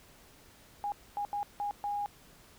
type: tone bursts at uneven times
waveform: sine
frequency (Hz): 819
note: G#5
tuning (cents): -24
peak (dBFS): -31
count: 5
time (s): 0.84-0.92 / 1.17-1.25 / 1.33-1.43 / 1.6-1.71 / 1.84-2.06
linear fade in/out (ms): 0
effects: pink hiss -58 dBFS RMS until 2.58 s